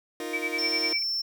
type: chord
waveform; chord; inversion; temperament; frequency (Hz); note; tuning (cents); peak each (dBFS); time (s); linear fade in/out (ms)
sawtooth; Eb suspended second; none; just; 311.1 / 350 / 466.7; Eb4 / F4 / Bb4; 0 / +4 / +2; -32; 0.2-0.93; 2
type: tone with tremolo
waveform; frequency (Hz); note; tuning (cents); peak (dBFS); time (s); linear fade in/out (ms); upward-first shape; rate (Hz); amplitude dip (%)
sine; 2307; D7; -31; -25; 0.33-1.03; 5; sine; 10; 100
type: tone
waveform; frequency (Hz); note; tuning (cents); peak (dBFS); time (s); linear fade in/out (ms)
triangle; 5380; E8; +34; -25; 0.58-1.22; 10
effects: none